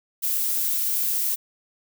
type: noise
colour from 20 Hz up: violet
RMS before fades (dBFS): -24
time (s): 0.22-1.36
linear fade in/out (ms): 20
effects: none